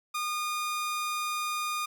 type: tone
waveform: sawtooth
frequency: 1220 Hz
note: D#6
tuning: 34 cents flat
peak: -26 dBFS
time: 0.14-1.86 s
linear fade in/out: 10 ms
effects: none